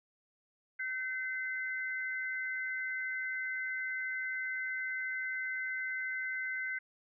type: tone pair together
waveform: sine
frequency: 1538 / 2053 Hz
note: G6 / C7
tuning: -33 / -33 cents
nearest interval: perfect fourth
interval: 500 cents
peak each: -37 / -37 dBFS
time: 0.79-6.79 s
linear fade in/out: 10 ms
effects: none